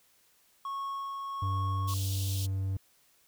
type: tone with tremolo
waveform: triangle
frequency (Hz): 1100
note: C#6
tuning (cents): -14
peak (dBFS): -31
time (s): 0.65-1.94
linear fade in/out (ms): 2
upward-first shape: sine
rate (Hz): 1.4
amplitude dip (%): 25
type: tone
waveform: triangle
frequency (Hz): 96.1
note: G2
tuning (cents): -34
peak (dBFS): -27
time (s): 1.42-2.77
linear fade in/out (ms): 5
type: high-pass noise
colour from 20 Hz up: pink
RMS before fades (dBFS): -40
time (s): 1.87-2.47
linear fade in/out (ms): 20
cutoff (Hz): 3000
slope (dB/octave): 48
effects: white hiss -66 dBFS RMS until 3.27 s